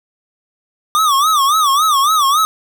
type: tone with vibrato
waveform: square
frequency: 1182 Hz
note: D6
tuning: 11 cents sharp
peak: -11 dBFS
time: 0.95-2.45 s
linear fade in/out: 0 ms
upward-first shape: sine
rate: 3.6 Hz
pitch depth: 160 cents each way
effects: none